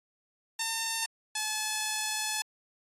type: tone pair in turn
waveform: 5% pulse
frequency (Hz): 904 / 860.8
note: A5 / A5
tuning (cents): +47 / -38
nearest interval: minor second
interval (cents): 85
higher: first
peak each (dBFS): -18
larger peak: neither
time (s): 0.59-1.06 / 1.35-2.42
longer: second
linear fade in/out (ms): 5
effects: AAC 32 kbps